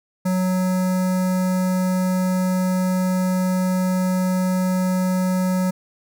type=tone with notch filter; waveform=square; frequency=184.6 Hz; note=F#3; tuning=4 cents flat; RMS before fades=-20 dBFS; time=0.25-5.71 s; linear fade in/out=10 ms; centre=3100 Hz; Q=0.74; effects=none